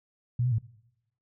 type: tone with pitch steps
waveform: sine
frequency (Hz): 121.4 / 125.9 / 111.1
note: B2 / B2 / A2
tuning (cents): -29 / +34 / +17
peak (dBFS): -23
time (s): 0.39-0.585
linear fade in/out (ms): 5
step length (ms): 65
effects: noise-tail reverb RT60 0.9 s tail -22 dB re dry